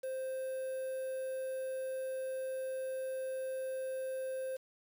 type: tone with quantisation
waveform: triangle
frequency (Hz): 523.3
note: C5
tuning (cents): 0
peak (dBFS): -34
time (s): 0.03-4.57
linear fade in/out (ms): 10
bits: 9
effects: none